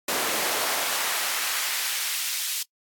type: noise with high-pass filter sweep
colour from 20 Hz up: pink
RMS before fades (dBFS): -27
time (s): 0.08-2.63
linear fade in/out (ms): 5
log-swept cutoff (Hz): 370 to 3600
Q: 0.73
effects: noise-tail reverb RT60 0.1 s tail -26 dB re dry + AAC 64 kbps